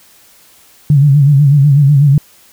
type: tone with vibrato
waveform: sine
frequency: 142.4 Hz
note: C#3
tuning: 47 cents sharp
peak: -4 dBFS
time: 0.9-2.18 s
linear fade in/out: 2 ms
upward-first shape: sine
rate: 8.1 Hz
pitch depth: 89 cents each way
effects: white hiss -45 dBFS RMS until 2.52 s